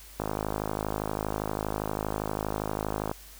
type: click train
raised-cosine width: 1 ms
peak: -15 dBFS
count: 154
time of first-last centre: 0.2-3.114 s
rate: 52.5 Hz
effects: added 50 Hz sine -50 dBFS peak until 3.39 s + white hiss -50 dBFS RMS until 3.39 s